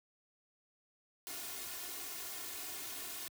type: noise with comb filter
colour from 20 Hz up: white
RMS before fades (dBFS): -44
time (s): 1.27-3.28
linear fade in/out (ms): 0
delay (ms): 2.8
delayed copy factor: +0.9
effects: high-pass 80 Hz 12 dB/octave